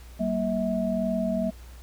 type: tone cluster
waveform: sine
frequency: 191.7 / 233.9 / 646 Hz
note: G3 / A#3 / E5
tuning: -38 / +6 / -35 cents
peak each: -28 dBFS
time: 0.19-1.51 s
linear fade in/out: 20 ms
effects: added 60 Hz sine -43 dBFS peak until 1.82 s + pink hiss -53 dBFS RMS until 1.82 s